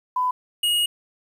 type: tone pair in turn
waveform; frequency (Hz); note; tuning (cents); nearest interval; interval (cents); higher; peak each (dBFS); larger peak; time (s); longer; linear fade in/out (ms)
sine / square; 1002 / 2878; B5 / F#7; +25 / -49; octave + tritone; 1826; second; -19 / -19; neither; 0.16-0.31 / 0.63-0.86; second; 5
effects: 9-bit